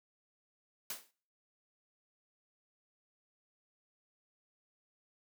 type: noise with exponential decay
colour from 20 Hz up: white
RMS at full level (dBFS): -37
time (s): 0.9-1.11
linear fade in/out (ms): 2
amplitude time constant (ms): 44
effects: noise-tail reverb RT60 0.5 s tail -24 dB re dry + high-pass 200 Hz 12 dB/octave